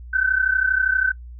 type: tone pair together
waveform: sine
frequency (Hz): 1506.5 / 1539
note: F#6 / G6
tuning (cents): +31 / -32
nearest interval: unison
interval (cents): 37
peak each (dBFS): -20 / -19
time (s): 0.13-1.12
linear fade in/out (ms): 10
effects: noise-tail reverb RT60 0.1 s tail -23 dB re dry + added 60 Hz sine -35 dBFS peak until 1.39 s